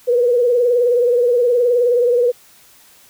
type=tone with vibrato; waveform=sine; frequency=485.3 Hz; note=B4; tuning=30 cents flat; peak=-11 dBFS; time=0.07-2.32 s; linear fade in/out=20 ms; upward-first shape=triangle; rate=19 Hz; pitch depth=75 cents each way; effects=white hiss -48 dBFS RMS until 3.09 s